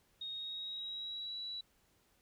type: tone with pitch glide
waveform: sine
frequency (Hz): 3729 to 3928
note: A#7 to B7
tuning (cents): 0 to -10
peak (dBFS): -40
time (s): 0.21-1.61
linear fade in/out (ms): 5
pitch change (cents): +90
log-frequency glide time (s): 0.31-1.38
effects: pink hiss -72 dBFS RMS until 2.21 s